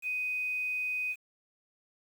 sine tone with quantisation, 2500 Hz, D#7, 8 cents sharp, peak -30 dBFS, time 0.02-1.16 s, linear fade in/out 50 ms, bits 9, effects none

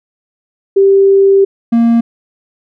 sine / triangle tone pair in turn, 392 / 232.4 Hz, G4 / A#3, 0 / -5 cents, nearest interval major sixth, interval 905 cents, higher first, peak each -4 dBFS, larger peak neither, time 0.76-1.45 / 1.72-2.01 s, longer first, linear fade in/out 10 ms, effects none

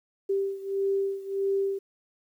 sine beating tone pair, 392 / 393.6 Hz, G4 / G4, 0 / +7 cents, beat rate 1.6 Hz, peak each -27 / -30 dBFS, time 0.29-1.79 s, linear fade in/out 10 ms, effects 10-bit

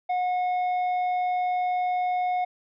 triangle tone with tanh clipping, 726 Hz, F#5, 33 cents flat, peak -24 dBFS, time 0.09-2.45 s, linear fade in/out 10 ms, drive 10 dB, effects none

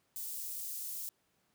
white high-pass noise, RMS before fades -41 dBFS, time 0.16-1.09 s, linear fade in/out 0 ms, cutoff 7900 Hz, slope 12 dB/octave, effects pink hiss -75 dBFS RMS until 1.54 s + high-pass 100 Hz 12 dB/octave

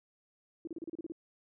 sine tone bursts, 329.6 Hz, E4, in tune, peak -37 dBFS, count 9, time 0.65-1.121 s, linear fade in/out 2 ms, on 23 ms, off 33 ms, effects none

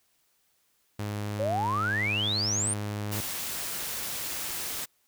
sawtooth tone, 103.83 Hz, G#2, in tune, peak -27 dBFS, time 0.99-3.21 s, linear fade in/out 5 ms
sine exponential sweep, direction up, 523.3 to 9397 Hz, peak -26 dBFS, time 1.39-2.74 s, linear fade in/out 10 ms
white noise, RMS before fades -34 dBFS, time 3.11-4.86 s, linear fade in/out 20 ms
effects white hiss -70 dBFS RMS until 5.07 s

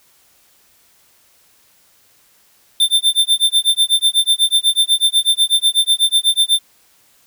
square tone with tremolo, 3573 Hz, A7, 26 cents sharp, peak -9 dBFS, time 2.8-6.59 s, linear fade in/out 2 ms, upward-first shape sine, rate 8.1 Hz, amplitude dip 100%, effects white hiss -54 dBFS RMS until 7.26 s

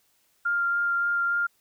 sine tone with vibrato, 1396.9 Hz, F6, in tune, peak -22 dBFS, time 0.45-1.47 s, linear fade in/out 10 ms, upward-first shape sine, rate 3.5 Hz, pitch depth 10 cents each way, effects white hiss -67 dBFS RMS until 1.6 s

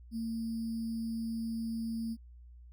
sine tone with sample-and-hold, 226.8 Hz, A#3, 47 cents flat, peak -33 dBFS, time 0.11-2.17 s, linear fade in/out 50 ms, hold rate 4900 Hz, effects added 60 Hz sine -50 dBFS peak until 2.72 s

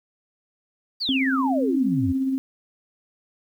sine exponential sweep, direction down, 4791 to 80 Hz, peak -23 dBFS, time 1-2.13 s, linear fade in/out 20 ms
sine tone with tremolo, 265.7 Hz, C4, 27 cents sharp, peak -19 dBFS, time 1.09-2.38 s, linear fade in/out 0 ms, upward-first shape sine, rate 17 Hz, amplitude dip 35%
effects 9-bit

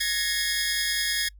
sawtooth tone cluster, 1680 / 1850 / 2155 / 3315 / 5030 Hz, G#6 / A#6 / C#7 / G#7 / D#8, +19 / -14 / -49 / -4 / +18 cents, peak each -27 / -27 / -31 / -28 / -27 dBFS, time 0-1.29 s, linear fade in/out 10 ms, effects noise-tail reverb RT60 0.1 s tail -26 dB re dry + added 50 Hz sine -46 dBFS peak until 1.39 s

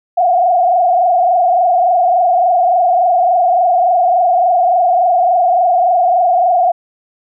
sine tone with frequency modulation, 712 Hz, F5, 33 cents sharp, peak -8 dBFS, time 0.17-6.72 s, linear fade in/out 10 ms, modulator 23.5 Hz, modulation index 1.6, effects none

